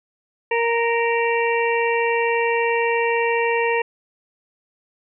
harmonic tone with a mistuned harmonic, 465.9 Hz, A#4, 1 cent flat, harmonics 1 / 2 / 4 / 5 / 6, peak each -20 / -23 / -26 / -27 / -28 dBFS, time 0.51-3.82 s, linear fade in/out 5 ms, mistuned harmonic 6, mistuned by -29 cents, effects none

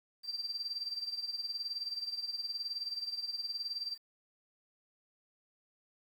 sine tone with tremolo, 4699 Hz, D8, in tune, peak -33 dBFS, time 0.23-3.98 s, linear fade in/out 50 ms, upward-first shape sine, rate 19 Hz, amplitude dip 75%, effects 10-bit

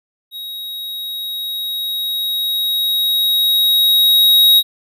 square tone with level ramp, 3797 Hz, A#7, 31 cents sharp, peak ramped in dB -27 to -7 dBFS, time 0.31-4.63 s, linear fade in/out 50 ms, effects none

